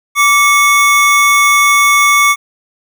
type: tone pair together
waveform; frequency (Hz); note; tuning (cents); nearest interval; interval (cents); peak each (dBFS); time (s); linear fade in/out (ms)
square; 1164.9 / 2199; D6 / C#7; -14 / -14; major seventh; 1100; -10; 0.15-2.36; 50
effects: none